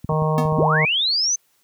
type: clicks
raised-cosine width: 5 ms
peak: -16 dBFS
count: 7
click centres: 0.045 / 0.121 / 0.221 / 0.453 / 0.524 / 0.585 / 0.626 s
type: harmonic tone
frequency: 155.56 Hz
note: D#3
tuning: in tune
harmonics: 1 / 3 / 4 / 5 / 6 / 7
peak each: -19 / -25 / -26 / -30 / -28 / -27 dBFS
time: 0.09-0.85 s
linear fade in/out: 2 ms
type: tone with exponential decay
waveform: square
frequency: 246.9 Hz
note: B3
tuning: in tune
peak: -18 dBFS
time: 0.38-0.54 s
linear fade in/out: 0 ms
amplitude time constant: 33 ms
type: linear sweep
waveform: sine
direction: up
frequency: 130.81 to 6272 Hz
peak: -17 dBFS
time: 0.57-1.36 s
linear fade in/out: 10 ms
effects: white hiss -63 dBFS RMS until 1.63 s + high-pass 80 Hz 12 dB/octave